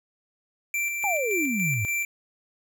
square tone with tremolo, 2349 Hz, D7, in tune, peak -25 dBFS, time 0.74-2.05 s, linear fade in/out 2 ms, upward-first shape square, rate 3.5 Hz, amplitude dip 35%
sine exponential sweep, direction down, 858 to 98 Hz, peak -25 dBFS, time 1.04-1.85 s, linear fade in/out 0 ms
effects none

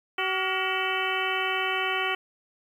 harmonic tone with a mistuned harmonic, 378.5 Hz, F#4, 39 cents sharp, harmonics 1 / 2 / 3 / 4 / 5 / 6 / 7 / 8, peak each -33 / -33 / -33 / -33 / -33 / -33 / -33 / -33 dBFS, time 0.18-2.15 s, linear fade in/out 5 ms, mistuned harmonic 4, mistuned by -96 cents, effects 9-bit

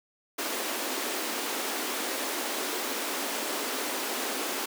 pink high-pass noise, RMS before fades -32 dBFS, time 0.38-4.66 s, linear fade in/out 10 ms, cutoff 250 Hz, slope 48 dB/octave, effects none

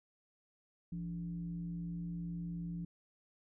sine tone with frequency modulation, 170.6 Hz, F3, 40 cents flat, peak -38 dBFS, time 0.92-2.85 s, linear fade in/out 5 ms, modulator 121 Hz, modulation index 0.43, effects none

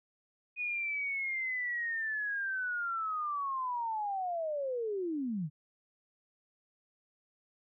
sine linear sweep, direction down, 2483 to 138.59 Hz, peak -32 dBFS, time 0.56-5.5 s, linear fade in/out 50 ms, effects none

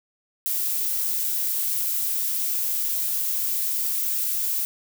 violet noise, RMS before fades -25 dBFS, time 0.46-4.65 s, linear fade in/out 0 ms, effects none

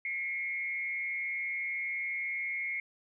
sine tone with frequency modulation, 2159 Hz, C#7, 46 cents flat, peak -32 dBFS, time 0.05-2.8 s, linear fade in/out 2 ms, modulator 154 Hz, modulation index 0.59, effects none

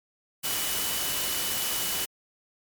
sine tone in noise, 2966 Hz, F#7, 4 cents sharp, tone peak -36 dBFS, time 0.43-2.06 s, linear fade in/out 20 ms, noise white, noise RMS -29 dBFS, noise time 0.43-2.06 s, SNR -10 dB, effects MP3 96 kbps

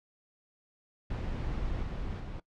brown noise with level steps, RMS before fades -34 / -36 / -39 dBFS, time 1.1-2.4 s, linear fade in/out 5 ms, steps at 1.83 / 2.2 s, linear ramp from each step 2 ms, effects noise-tail reverb RT60 0.1 s tail -20 dB re dry + low-pass 4000 Hz 12 dB/octave

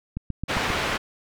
click train, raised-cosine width 5 ms, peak -16 dBFS, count 5, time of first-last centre 0.17-0.703 s, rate 7.51 Hz
white low-pass noise, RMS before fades -26 dBFS, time 0.48-0.98 s, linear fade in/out 20 ms, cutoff 2300 Hz, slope 12 dB/octave
effects none

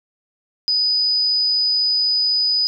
sine tone, 4978 Hz, D#8, in tune, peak -15 dBFS, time 0.68-2.67 s, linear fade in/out 0 ms, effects none

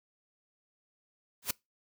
white noise with exponential growth, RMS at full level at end -25 dBFS, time 1.42-1.51 s, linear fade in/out 5 ms, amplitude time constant 19 ms, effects noise-tail reverb RT60 0.2 s tail -24 dB re dry

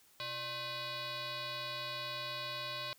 sine tone with frequency modulation, 2476 Hz, D#7, 9 cents flat, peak -36 dBFS, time 0.2-2.93 s, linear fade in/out 0 ms, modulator 470 Hz, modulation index 4.4, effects tanh soft clip ceiling -36 dBFS + white hiss -65 dBFS RMS until 2.98 s

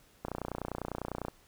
click train, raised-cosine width 1 ms, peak -21 dBFS, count 32, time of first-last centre 0.25-1.283 s, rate 30 Hz, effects pink hiss -63 dBFS RMS until 1.47 s

